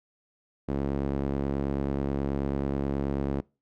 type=tone with band-pass filter; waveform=sawtooth; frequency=69.3 Hz; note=C#2; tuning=in tune; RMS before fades=-29 dBFS; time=0.68-3.41 s; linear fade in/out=10 ms; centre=310 Hz; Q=0.99; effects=noise-tail reverb RT60 0.3 s tail -24 dB re dry